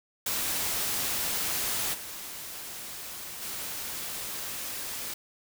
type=noise with level steps; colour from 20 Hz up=white; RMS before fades=-30 / -40 / -36 dBFS; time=0.26-5.14 s; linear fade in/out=5 ms; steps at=1.93 / 3.41 s; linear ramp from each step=20 ms; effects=none